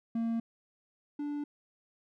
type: tone pair in turn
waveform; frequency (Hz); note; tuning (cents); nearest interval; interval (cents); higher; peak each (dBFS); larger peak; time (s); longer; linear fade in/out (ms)
triangle; 229.2 / 291.8; A#3 / D4; -29 / -11; major third; 418; second; -27 / -31; first; 0.15-0.4 / 1.19-1.44; neither; 5
effects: none